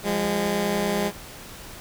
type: tone pair together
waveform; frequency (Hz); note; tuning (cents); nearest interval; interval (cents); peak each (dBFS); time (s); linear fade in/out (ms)
15% pulse; 174.61 / 204.7; F3 / G#3; 0 / -25; minor third; 275; -22 / -17; 0.03-1.12; 50
effects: pink hiss -41 dBFS RMS until 1.8 s